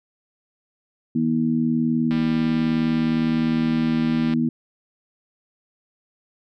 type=harmonic tone; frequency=79.7 Hz; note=D#2; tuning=42 cents sharp; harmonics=2 / 3 / 4; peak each=-26 / -19 / -27 dBFS; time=1.15-4.49 s; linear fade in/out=5 ms
type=click train; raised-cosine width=0.3 ms; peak=-19 dBFS; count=442; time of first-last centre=2.11-4.337 s; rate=198 Hz
effects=none